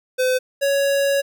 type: tone pair in turn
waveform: square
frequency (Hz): 510 / 557.4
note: C5 / C#5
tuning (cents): -44 / +9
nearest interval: major second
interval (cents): 153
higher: second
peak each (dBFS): -17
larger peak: neither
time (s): 0.18-0.39 / 0.61-1.22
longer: second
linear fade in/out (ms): 20
effects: none